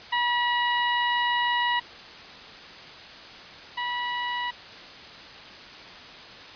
20% pulse tone pair in turn, 966 / 973.3 Hz, B5 / B5, -39 / -26 cents, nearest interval unison, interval 13 cents, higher second, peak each -17 / -22 dBFS, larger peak first, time 0.12-1.8 / 3.77-4.51 s, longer first, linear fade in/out 10 ms, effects white hiss -43 dBFS RMS until 6.55 s + resampled to 11025 Hz

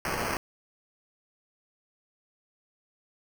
blue noise with sample-and-hold, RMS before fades -31 dBFS, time 0.05-0.37 s, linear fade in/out 2 ms, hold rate 3675 Hz, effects none

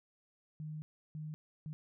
sine tone bursts at uneven times, 153.9 Hz, D#3, 19 cents flat, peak -40 dBFS, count 3, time 0.6-0.82 / 1.15-1.34 / 1.66-1.73 s, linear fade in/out 0 ms, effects none

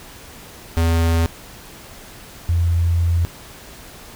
square / sine tone pair in turn, 82.9 / 85.18 Hz, E2 / F2, +10 / -43 cents, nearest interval unison, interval 47 cents, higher second, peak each -15 / -14 dBFS, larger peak second, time 0.77-1.26 / 2.49-3.25 s, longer second, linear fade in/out 0 ms, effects pink hiss -40 dBFS RMS until 4.15 s

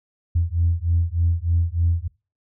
sine beating tone pair, 83.3 / 86.6 Hz, E2 / F2, +19 / -14 cents, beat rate 3.3 Hz, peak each -20 / -20 dBFS, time 0.35-2.08 s, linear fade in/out 10 ms, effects noise-tail reverb RT60 0.3 s tail -23 dB re dry + tanh soft clip ceiling -10 dBFS

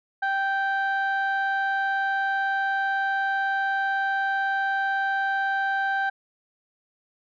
sine tone pair together, 782 / 1564 Hz, G5 / G6, -4 / -4 cents, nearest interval octave, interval 1200 cents, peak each -23 dBFS, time 0.22-6.1 s, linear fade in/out 10 ms, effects tanh soft clip ceiling -19 dBFS

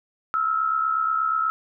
sine tone pair together, 1301 / 1369.3 Hz, E6 / F6, -23 / -35 cents, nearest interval minor second, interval 88 cents, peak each -21 / -27 dBFS, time 0.34-1.5 s, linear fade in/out 0 ms, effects none

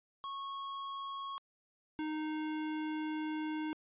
square tone pair in turn, 1099 / 309.1 Hz, C#6 / D#4, -15 / -11 cents, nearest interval octave + minor seventh, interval 2196 cents, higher first, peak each -40 / -36 dBFS, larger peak second, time 0.24-1.38 / 1.99-3.73 s, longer second, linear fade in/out 0 ms, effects resampled to 8000 Hz

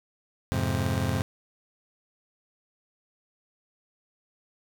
30% pulse chord, F minor, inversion none, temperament just, 87.31 / 104.77 / 130.96 Hz, F2 / Ab2 / C3, 0 / +16 / +2 cents, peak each -27 dBFS, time 0.52-1.22 s, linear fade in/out 0 ms, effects none

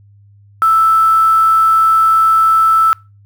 sine tone with quantisation, 1318.5 Hz, E6, in tune, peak -7 dBFS, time 0.62-2.93 s, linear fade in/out 0 ms, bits 5, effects noise-tail reverb RT60 0.3 s tail -26 dB re dry + added 101 Hz sine -42 dBFS peak until 3.25 s

